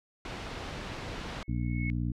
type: noise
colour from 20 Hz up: pink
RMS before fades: -38 dBFS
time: 0.25-1.43 s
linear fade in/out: 2 ms
type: tone with exponential growth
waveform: sine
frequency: 2193 Hz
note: C#7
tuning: 19 cents flat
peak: -33 dBFS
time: 1.3-1.9 s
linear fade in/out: 0 ms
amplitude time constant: 130 ms
type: harmonic tone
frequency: 59.6 Hz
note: A#1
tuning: 39 cents sharp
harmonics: 1 / 2 / 3 / 4 / 5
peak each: -33 / -32 / -37 / -37 / -40 dBFS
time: 1.48-2.12 s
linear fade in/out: 5 ms
effects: low-pass 4000 Hz 12 dB/octave